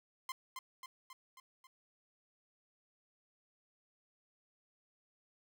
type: tone with echo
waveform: sawtooth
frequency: 1043 Hz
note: C6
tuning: 6 cents flat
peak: -35 dBFS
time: 0.29-0.32 s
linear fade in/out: 2 ms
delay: 270 ms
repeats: 5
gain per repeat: -4 dB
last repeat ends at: 1.67 s
effects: none